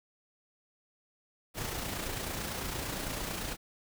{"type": "noise with amplitude modulation", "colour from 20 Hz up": "pink", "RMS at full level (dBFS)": -35, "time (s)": [1.54, 3.57], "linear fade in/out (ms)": 50, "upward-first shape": "sine", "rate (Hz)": 28.9, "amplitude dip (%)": 40, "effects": []}